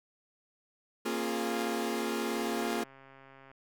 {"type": "chord", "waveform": "sawtooth", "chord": "Bb minor seventh", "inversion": "none", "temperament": "equal with one note detuned", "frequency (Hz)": [233.1, 271.8, 349.2, 415.3], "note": ["Bb3", "Db4", "F4", "Ab4"], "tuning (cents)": [0, -34, 0, 0], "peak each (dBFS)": [-31, -35, -32, -33], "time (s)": [1.05, 2.84], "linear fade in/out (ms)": 10}
{"type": "click train", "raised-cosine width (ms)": 0.5, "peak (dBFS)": -39, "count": 161, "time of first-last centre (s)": [2.33, 3.515], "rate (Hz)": 135}
{"effects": []}